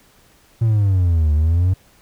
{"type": "exponential two-way sweep", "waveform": "triangle", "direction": "down then up", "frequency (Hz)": [116.3, 74.3, 95.3], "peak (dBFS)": -10, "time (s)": [0.61, 1.74], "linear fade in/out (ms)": 10, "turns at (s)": 1.33, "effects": ["tanh soft clip ceiling -6 dBFS", "pink hiss -53 dBFS RMS until 2.01 s"]}